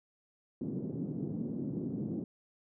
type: band-pass noise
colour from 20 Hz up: white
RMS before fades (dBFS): -37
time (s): 0.61-2.24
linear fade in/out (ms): 2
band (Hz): 140 to 300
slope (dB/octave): 24
effects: none